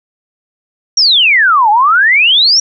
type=exponential two-way sweep; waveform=sine; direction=down then up; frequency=5770 to 812 to 5770 Hz; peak=-5 dBFS; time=0.97-2.6 s; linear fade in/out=5 ms; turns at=1.7 s; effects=none